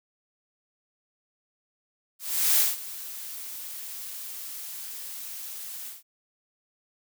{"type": "noise with ADSR envelope", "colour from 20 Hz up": "blue", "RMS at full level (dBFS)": -20, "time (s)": [2.19, 6.03], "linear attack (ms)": 390, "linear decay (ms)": 180, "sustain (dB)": -18, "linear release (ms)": 160, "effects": []}